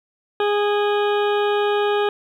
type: harmonic tone with a mistuned harmonic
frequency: 412.5 Hz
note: G#4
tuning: 12 cents flat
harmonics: 1 / 2 / 3 / 4 / 6 / 7 / 8 / 9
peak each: -18 / -24 / -28 / -30 / -34 / -35 / -36 / -37 dBFS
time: 0.4-2.09 s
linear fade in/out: 2 ms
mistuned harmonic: 7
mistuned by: +61 cents
effects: 9-bit